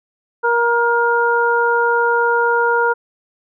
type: harmonic tone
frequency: 471.8 Hz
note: A#4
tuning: 21 cents sharp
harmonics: 1 / 2 / 3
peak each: -17 / -17 / -17 dBFS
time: 0.43-2.94 s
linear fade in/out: 20 ms
effects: none